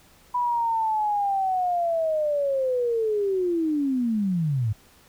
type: linear sweep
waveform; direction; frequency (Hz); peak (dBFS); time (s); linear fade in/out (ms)
sine; down; 987.8 to 100.5; -21; 0.34-4.73; 10
effects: pink hiss -55 dBFS RMS until 5.08 s